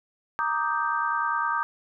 sine chord, Eb major seventh, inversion second, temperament equal, 932.3 / 1174.7 / 1244.5 / 1568 Hz, Bb5 / D6 / Eb6 / G6, 0 / 0 / 0 / 0 cents, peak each -29 dBFS, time 0.39-1.63 s, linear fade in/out 0 ms, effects none

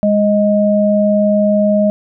sine tone pair together, 205.9 / 624.4 Hz, G#3 / D#5, -15 / +6 cents, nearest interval octave + perfect fifth, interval 1921 cents, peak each -12 dBFS, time 0.03-1.9 s, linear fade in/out 0 ms, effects none

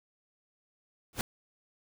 pink noise with exponential growth, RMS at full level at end -26 dBFS, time 1.13-1.21 s, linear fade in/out 1 ms, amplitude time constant 17 ms, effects none

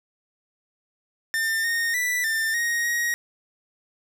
45% pulse tone with pitch steps, 1799 / 1844 / 1974 / 1791 / 1874 / 1888 Hz, A6 / A#6 / B6 / A6 / A#6 / A#6, +38 / -19 / -1 / +30 / +9 / +22 cents, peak -22 dBFS, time 1.34-3.14 s, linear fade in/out 0 ms, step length 300 ms, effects none

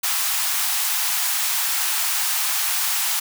white high-pass noise, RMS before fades -22 dBFS, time 0.03-3.2 s, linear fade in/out 10 ms, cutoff 730 Hz, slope 48 dB/octave, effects none

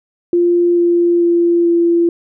sine tone with pitch steps, 347.9 / 345.5 / 343.1 / 340.7 Hz, F4 / F4 / F4 / F4, -7 / -19 / -31 / -43 cents, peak -9 dBFS, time 0.33-2.09 s, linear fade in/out 2 ms, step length 440 ms, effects none

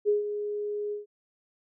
sine tone with ADSR envelope, 415.3 Hz, G#4, in tune, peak -19 dBFS, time 0.05-1.06 s, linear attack 37 ms, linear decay 140 ms, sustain -10 dB, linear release 140 ms, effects none

